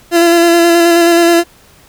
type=tone with vibrato; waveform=30% pulse; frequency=340 Hz; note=F4; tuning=46 cents flat; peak=-3 dBFS; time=0.11-1.44 s; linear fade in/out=50 ms; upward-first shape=square; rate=9.4 Hz; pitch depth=17 cents each way; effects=pink hiss -44 dBFS RMS until 1.88 s